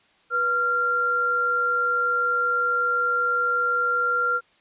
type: tone pair together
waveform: sine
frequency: 489.3 / 1384 Hz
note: B4 / F6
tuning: -16 / -16 cents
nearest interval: octave + tritone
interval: 1800 cents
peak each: -30 / -20 dBFS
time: 0.3-4.41 s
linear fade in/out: 50 ms
effects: white hiss -60 dBFS RMS until 4.6 s + resampled to 8000 Hz